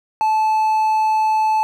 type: tone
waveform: triangle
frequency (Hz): 870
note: A5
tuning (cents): -20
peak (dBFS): -12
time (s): 0.21-1.63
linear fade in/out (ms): 0
effects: none